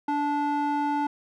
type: tone with band-pass filter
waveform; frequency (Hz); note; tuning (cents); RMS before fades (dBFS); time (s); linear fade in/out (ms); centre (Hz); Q
square; 290.9; D4; -16; -26; 0.08-1.07; 5; 710; 3
effects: none